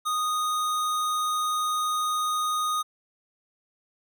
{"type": "tone", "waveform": "square", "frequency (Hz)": 1239, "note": "D#6", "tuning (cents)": -8, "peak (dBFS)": -25, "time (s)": [0.05, 2.83], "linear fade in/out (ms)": 20, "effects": []}